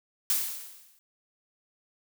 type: noise with exponential decay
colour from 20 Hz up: blue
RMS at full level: -24 dBFS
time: 0.3-0.99 s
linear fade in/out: 0 ms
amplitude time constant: 150 ms
effects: none